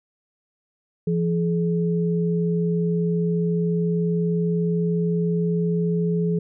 sine tone pair together, 169.8 / 424.2 Hz, F3 / G#4, -48 / +37 cents, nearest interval octave + major third, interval 1585 cents, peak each -20 / -25 dBFS, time 1.07-6.39 s, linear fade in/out 5 ms, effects none

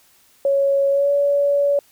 sine tone with pitch glide, 554.4 to 568.7 Hz, C#5 to C#5, 0 to +44 cents, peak -14 dBFS, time 0.45-1.79 s, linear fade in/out 2 ms, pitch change +44 cents, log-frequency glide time 0.9-1.11 s, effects white hiss -55 dBFS RMS until 1.91 s

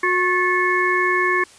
harmonic tone with a mistuned harmonic, 363.4 Hz, F#4, 31 cents flat, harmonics 1 / 3 / 5 / 6, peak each -22 / -21 / -20 / -23 dBFS, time 0.03-1.44 s, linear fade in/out 5 ms, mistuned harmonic 5, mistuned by -68 cents, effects white hiss -47 dBFS RMS until 1.58 s + resampled to 22050 Hz

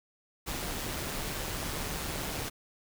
pink noise with amplitude modulation, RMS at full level -34 dBFS, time 0.46-2.5 s, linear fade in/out 20 ms, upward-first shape sine, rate 149 Hz, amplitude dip 35%, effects none

